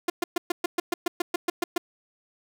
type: tone bursts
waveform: sawtooth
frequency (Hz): 349.2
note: F4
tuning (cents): 0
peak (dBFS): -18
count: 13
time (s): 0.08-1.78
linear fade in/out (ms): 5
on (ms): 20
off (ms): 120
effects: none